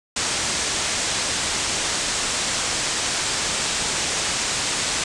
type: low-pass noise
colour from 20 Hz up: white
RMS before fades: -24 dBFS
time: 0.16-5.04 s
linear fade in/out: 5 ms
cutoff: 8600 Hz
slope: 48 dB/octave
effects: resampled to 24000 Hz